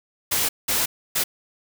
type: noise bursts at uneven times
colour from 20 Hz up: white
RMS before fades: -22 dBFS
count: 3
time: 0.31-0.49 / 0.68-0.86 / 1.15-1.24 s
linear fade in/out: 10 ms
effects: none